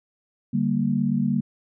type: chord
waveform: sine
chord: G minor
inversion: second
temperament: equal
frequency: 146.83 / 196 / 233.1 Hz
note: D3 / G3 / Bb3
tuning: 0 / 0 / 0 cents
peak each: -26 / -24 / -23 dBFS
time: 0.53-1.41 s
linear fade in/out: 10 ms
effects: none